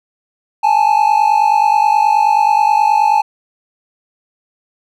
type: tone pair together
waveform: triangle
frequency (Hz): 830.6 / 880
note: G#5 / A5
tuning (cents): 0 / 0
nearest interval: minor second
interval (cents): 100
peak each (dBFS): -10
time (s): 0.63-3.22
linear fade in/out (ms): 10
effects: none